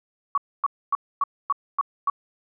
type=tone bursts; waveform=sine; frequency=1125 Hz; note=C#6; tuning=25 cents sharp; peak=-18 dBFS; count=7; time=0.35-2.099 s; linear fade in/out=2 ms; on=27 ms; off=260 ms; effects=none